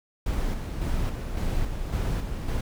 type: noise with tremolo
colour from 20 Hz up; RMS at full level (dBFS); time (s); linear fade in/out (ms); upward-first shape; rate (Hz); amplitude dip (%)
brown; -26; 0.26-2.61; 5; square; 1.8; 45
effects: none